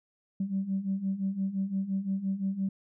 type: beating tone pair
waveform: sine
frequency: 190 / 195.8 Hz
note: F#3 / G3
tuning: +46 / -2 cents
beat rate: 5.8 Hz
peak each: -33 / -29 dBFS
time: 0.4-2.69 s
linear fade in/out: 5 ms
effects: tanh soft clip ceiling -21 dBFS